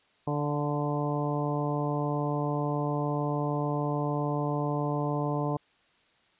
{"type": "harmonic tone with a mistuned harmonic", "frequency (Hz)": 146.83, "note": "D3", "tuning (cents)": 0, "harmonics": [1, 2, 3, 4, 5, 6, 7], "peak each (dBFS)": [-30, -33, -35, -36, -37, -38, -38], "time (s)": [0.27, 5.57], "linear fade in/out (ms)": 5, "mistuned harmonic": 5, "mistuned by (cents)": -22, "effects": ["white hiss -65 dBFS RMS until 6.39 s", "resampled to 8000 Hz"]}